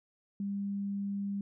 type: tone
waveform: sine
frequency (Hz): 199.9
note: G3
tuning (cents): +34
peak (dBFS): -32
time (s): 0.4-1.41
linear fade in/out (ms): 2
effects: none